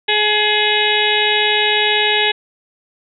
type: harmonic tone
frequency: 421.8 Hz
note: G#4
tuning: 27 cents sharp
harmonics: 1 / 2 / 4 / 5 / 6 / 7 / 8 / 9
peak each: -21 / -21 / -21 / -21 / -21 / -21 / -21 / -21 dBFS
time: 0.08-2.32 s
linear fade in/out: 10 ms
effects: none